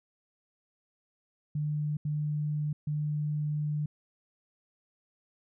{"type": "tone bursts at uneven times", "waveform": "sine", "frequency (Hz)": 149.7, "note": "D3", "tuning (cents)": 33, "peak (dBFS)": -28, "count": 3, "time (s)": [[1.55, 1.97], [2.05, 2.73], [2.87, 3.86]], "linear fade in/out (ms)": 5, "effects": []}